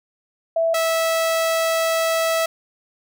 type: tone pair in turn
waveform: sine / sawtooth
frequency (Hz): 659.3 / 653.6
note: E5 / E5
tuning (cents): 0 / -15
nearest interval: unison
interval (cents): 15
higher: first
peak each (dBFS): -16 / -14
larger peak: second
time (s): 0.56-0.74 / 0.74-2.46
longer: second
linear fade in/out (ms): 5
effects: none